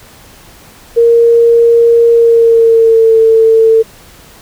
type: tone with pitch glide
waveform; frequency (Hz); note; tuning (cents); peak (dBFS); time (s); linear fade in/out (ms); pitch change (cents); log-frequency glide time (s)
sine; 466.2 to 448; A#4 to A4; 0 to +31; -3; 0.96-3.83; 20; -69; 2.11-3.15
effects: pink hiss -38 dBFS RMS until 4.41 s